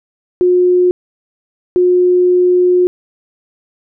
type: tone bursts at uneven times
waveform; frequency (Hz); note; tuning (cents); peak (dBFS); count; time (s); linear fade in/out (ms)
sine; 360; F#4; -47; -7; 2; 0.41-0.91 / 1.76-2.87; 0
effects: none